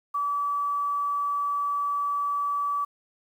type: tone with quantisation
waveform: sine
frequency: 1150 Hz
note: D6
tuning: 37 cents flat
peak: -24 dBFS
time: 0.14-2.85 s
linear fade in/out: 10 ms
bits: 9
effects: none